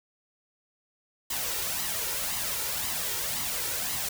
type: noise with flanger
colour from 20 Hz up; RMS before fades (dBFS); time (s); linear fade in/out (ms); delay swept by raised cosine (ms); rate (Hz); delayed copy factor
white; -31; 1.3-4.09; 5; 0.99 to 2.19; 1.9; +0.55
effects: none